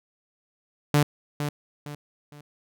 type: tone with echo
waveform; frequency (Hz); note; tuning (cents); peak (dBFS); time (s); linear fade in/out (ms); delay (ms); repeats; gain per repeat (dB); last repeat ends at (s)
sawtooth; 146.83; D3; 0; -13; 0.94-1.03; 2; 460; 3; -9; 2.41
effects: none